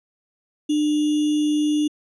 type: tone with sample-and-hold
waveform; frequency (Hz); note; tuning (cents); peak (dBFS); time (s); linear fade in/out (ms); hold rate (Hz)
sine; 299.7; D4; +35; -17; 0.69-1.88; 10; 3150
effects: resampled to 22050 Hz